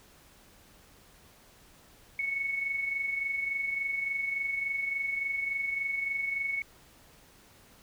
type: tone with amplitude modulation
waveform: sine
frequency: 2212 Hz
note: C#7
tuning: 4 cents flat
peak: -27 dBFS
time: 2.19-6.62 s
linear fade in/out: 2 ms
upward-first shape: sine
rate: 23.5 Hz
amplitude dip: 50%
effects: pink hiss -58 dBFS RMS until 7.82 s